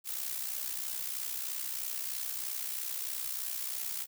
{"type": "noise with amplitude modulation", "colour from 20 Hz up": "blue", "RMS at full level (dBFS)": -34, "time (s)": [0.04, 4.07], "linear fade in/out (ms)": 50, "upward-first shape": "sine", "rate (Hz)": 63.1, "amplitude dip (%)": 65, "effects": []}